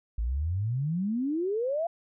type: exponential sweep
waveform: sine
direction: up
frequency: 52.6 to 698.5 Hz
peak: -26 dBFS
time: 0.18-1.87 s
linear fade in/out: 5 ms
effects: none